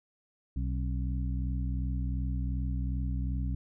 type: harmonic tone with a mistuned harmonic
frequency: 62.7 Hz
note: B1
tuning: 27 cents sharp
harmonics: 1 / 2 / 3 / 4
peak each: -30 / -36 / -40 / -42 dBFS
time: 0.56-3.55 s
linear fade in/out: 5 ms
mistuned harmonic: 4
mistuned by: +130 cents
effects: none